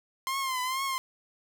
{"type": "tone with vibrato", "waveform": "sawtooth", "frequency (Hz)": 1047, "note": "C6", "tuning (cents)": 1, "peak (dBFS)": -25, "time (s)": [0.27, 0.98], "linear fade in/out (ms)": 0, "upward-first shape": "triangle", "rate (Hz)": 2.2, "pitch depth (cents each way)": 86, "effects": []}